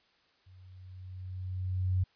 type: tone with level ramp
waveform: sine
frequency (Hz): 92.5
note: F#2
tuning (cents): 0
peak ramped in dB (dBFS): -53 to -24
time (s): 0.46-2.04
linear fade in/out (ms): 10
effects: white hiss -68 dBFS RMS until 2.15 s + resampled to 11025 Hz